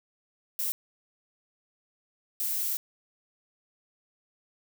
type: noise bursts at uneven times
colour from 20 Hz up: violet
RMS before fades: -30 dBFS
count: 2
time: 0.59-0.72 / 2.4-2.77 s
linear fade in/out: 0 ms
effects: none